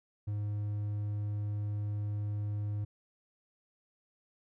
triangle tone, 103.83 Hz, G#2, in tune, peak -30 dBFS, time 0.27-2.85 s, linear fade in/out 10 ms, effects none

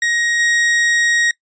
40% pulse tone with level steps, 1882 Hz, A#6, 16 cents sharp, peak -14 / -12 dBFS, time 0.02-1.31 s, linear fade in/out 2 ms, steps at 0.39 s, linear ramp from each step 10 ms, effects noise-tail reverb RT60 0.1 s tail -22 dB re dry + resampled to 16000 Hz

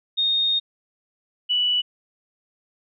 sine tone pair in turn, 3697 / 2956 Hz, A#7 / F#7, -15 / -2 cents, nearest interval major third, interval 387 cents, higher first, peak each -18 dBFS, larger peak neither, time 0.17-0.6 / 1.49-1.82 s, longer first, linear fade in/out 20 ms, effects none

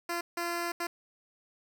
10% pulse tone bursts at uneven times, 343.7 Hz, F4, 28 cents flat, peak -23 dBFS, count 3, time 0.09-0.21 / 0.37-0.72 / 0.8-0.87 s, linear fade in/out 5 ms, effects none

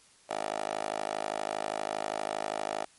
10% pulse tone with high-pass filter, 52.5 Hz, G#1, 19 cents sharp, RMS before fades -34 dBFS, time 0.29-2.85 s, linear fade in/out 10 ms, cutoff 590 Hz, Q 4.3, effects white hiss -60 dBFS RMS until 2.98 s + MP3 48 kbps

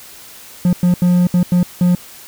triangle tone bursts at uneven times, 177.9 Hz, F3, 32 cents sharp, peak -7 dBFS, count 6, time 0.65-0.73 / 0.83-0.94 / 1.02-1.27 / 1.34-1.43 / 1.52-1.63 / 1.81-1.95 s, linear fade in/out 2 ms, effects white hiss -38 dBFS RMS until 2.27 s

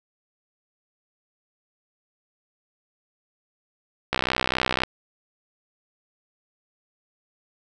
click train, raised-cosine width 0.3 ms, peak -5 dBFS, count 46, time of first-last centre 4.13-4.835 s, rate 63.8 Hz, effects none

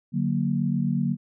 sine chord, D augmented, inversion none, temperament equal, 146.83 / 185 / 233.1 Hz, D3 / F#3 / A#3, 0 / 0 / 0 cents, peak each -26 dBFS, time 0.12-1.17 s, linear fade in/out 50 ms, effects none

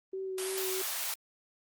sine tone with vibrato, 379.2 Hz, F#4, 43 cents sharp, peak -34 dBFS, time 0.13-0.82 s, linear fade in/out 5 ms, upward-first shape sine, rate 3 Hz, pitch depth 18 cents each way
white high-pass noise, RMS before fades -35 dBFS, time 0.38-1.14 s, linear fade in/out 2 ms, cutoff 590 Hz, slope 24 dB/octave
effects Opus 32 kbps

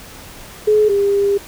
sine tone pair in turn, 424.8 / 401 Hz, G#4 / G4, +39 / +39 cents, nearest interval minor second, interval 100 cents, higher first, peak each -9 / -12 dBFS, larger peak first, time 0.67-0.89 / 0.89-1.38 s, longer second, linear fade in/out 10 ms, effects pink hiss -37 dBFS RMS until 1.47 s

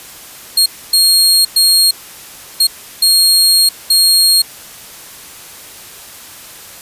sawtooth tone bursts at uneven times, 4258 Hz, C8, 30 cents sharp, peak -4 dBFS, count 6, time 0.57-0.66 / 0.93-1.45 / 1.56-1.91 / 2.6-2.67 / 3.02-3.69 / 3.9-4.42 s, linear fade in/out 5 ms, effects white hiss -34 dBFS RMS until 6.81 s + resampled to 32000 Hz

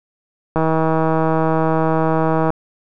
click train, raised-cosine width 1 ms, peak -4 dBFS, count 312, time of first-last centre 0.56-2.504 s, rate 160 Hz, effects none

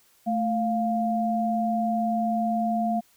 sine tone pair together, 220.5 / 700 Hz, A3 / F5, +4 / +4 cents, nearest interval octave + minor sixth, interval 2000 cents, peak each -25 dBFS, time 0.26-3.01 s, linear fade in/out 20 ms, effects white hiss -61 dBFS RMS until 3.16 s

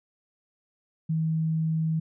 sine tone, 160 Hz, D#3, 49 cents sharp, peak -23 dBFS, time 1.09-2 s, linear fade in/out 10 ms, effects none

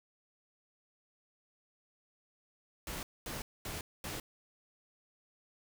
pink noise bursts, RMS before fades -41 dBFS, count 4, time 2.87-4.2 s, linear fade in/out 2 ms, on 160 ms, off 230 ms, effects none

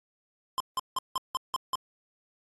square tone bursts, 1046.5 Hz, C6, in tune, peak -27 dBFS, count 7, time 0.58-1.754 s, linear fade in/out 0 ms, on 22 ms, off 170 ms, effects AAC 32 kbps

